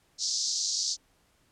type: band-pass noise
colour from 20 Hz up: pink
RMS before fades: -30 dBFS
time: 0.18-0.97 s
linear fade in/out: 50 ms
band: 4400 to 6700 Hz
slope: 48 dB/octave
effects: pink hiss -67 dBFS RMS until 1.51 s + low-pass 12000 Hz 12 dB/octave